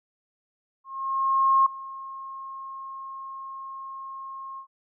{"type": "tone with ADSR envelope", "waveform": "sine", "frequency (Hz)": 1075, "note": "C6", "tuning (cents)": 47, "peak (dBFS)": -15, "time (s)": [0.84, 4.67], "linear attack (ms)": 820, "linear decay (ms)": 5, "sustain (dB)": -20, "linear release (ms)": 88, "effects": []}